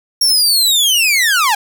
sawtooth linear sweep, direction down, 5588 to 784 Hz, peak -7 dBFS, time 0.21-1.55 s, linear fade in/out 5 ms, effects none

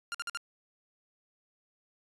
sawtooth tone bursts, 1396.9 Hz, F6, in tune, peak -30 dBFS, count 4, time 0.12-0.373 s, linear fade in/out 0 ms, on 25 ms, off 51 ms, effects resampled to 24000 Hz

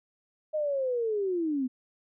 sine linear sweep, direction down, 625 to 246.9 Hz, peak -26 dBFS, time 0.53-1.68 s, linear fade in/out 20 ms, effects none

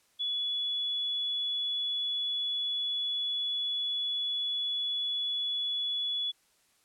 sine tone, 3408 Hz, G#7, 44 cents sharp, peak -29 dBFS, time 0.19-6.32 s, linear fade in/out 20 ms, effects white hiss -68 dBFS RMS until 6.84 s + low-pass 11000 Hz 12 dB/octave

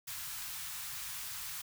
white band-stop noise, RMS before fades -42 dBFS, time 0.07-1.62 s, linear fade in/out 10 ms, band 150 to 910 Hz, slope 24 dB/octave, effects none

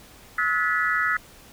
sine tone cluster, 1288 / 1452 / 1725 / 1963 Hz, E6 / F#6 / A6 / B6, -41 / -33 / -35 / -11 cents, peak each -26 dBFS, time 0.38-1.17 s, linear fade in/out 5 ms, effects pink hiss -49 dBFS RMS until 1.52 s

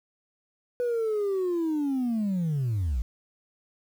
sine linear sweep, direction down, 493.9 to 52.5 Hz, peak -22 dBFS, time 0.8-3.02 s, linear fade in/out 0 ms, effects tanh soft clip ceiling -23 dBFS + 9-bit

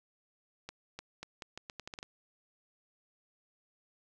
accelerating click train, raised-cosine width 0.2 ms, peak -25 dBFS, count 11, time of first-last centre 0.69-2.029 s, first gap 300 ms, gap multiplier 0.8, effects none

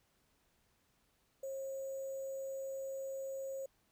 sine tone with sample-and-hold, 539 Hz, C#5, 49 cents flat, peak -39 dBFS, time 1.43-3.66 s, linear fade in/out 5 ms, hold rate 7350 Hz, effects pink hiss -75 dBFS RMS until 3.91 s

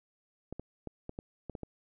clicks, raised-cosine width 2 ms, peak -26 dBFS, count 8, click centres 0.526 / 0.596 / 0.873 / 1.094 / 1.189 / 1.497 / 1.552 / 1.633 s, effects none

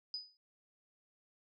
sine tone with exponential decay, 4978 Hz, D#8, in tune, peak -35 dBFS, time 0.14-0.37 s, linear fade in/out 1 ms, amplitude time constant 49 ms, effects none

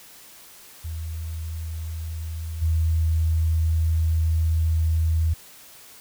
sine tone with level steps, 80.7 Hz, E2, 36 cents flat, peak -28 / -18 dBFS, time 0.84-5.34 s, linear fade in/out 10 ms, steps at 2.61 s, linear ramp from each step 20 ms, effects white hiss -47 dBFS RMS until 6 s

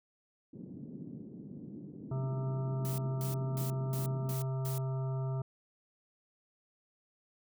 pink band-pass noise, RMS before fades -46 dBFS, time 0.53-4.34 s, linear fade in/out 10 ms, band 150 to 300 Hz, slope 24 dB/octave
harmonic tone, 132.2 Hz, C3, 18 cents sharp, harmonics 1 / 3 / 5 / 7 / 9 / 10, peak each -32 / -45 / -46 / -51 / -54 / -56 dBFS, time 2.11-5.42 s, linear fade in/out 5 ms
blue noise bursts, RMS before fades -44 dBFS, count 6, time 2.85-4.78 s, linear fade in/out 0 ms, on 130 ms, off 230 ms
effects none

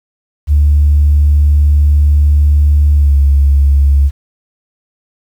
sine tone with pitch glide, 73.3 to 69.95 Hz, D2 to C#2, -3 to +16 cents, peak -4 dBFS, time 0.47-4.11 s, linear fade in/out 50 ms, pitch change -81 cents, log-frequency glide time 2.95-3.15 s, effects tanh soft clip ceiling -1 dBFS + 7-bit

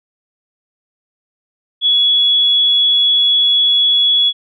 sine tone, 3376 Hz, G#7, 28 cents sharp, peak -9 dBFS, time 1.81-4.33 s, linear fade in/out 50 ms, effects none

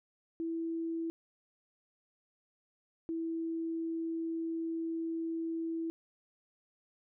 sine tone pair in turn, 329.6 / 328.4 Hz, E4 / E4, 0 / -6 cents, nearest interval unison, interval 6 cents, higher first, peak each -33 / -33 dBFS, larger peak neither, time 0.4-1.1 / 3.09-5.9 s, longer second, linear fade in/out 0 ms, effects none

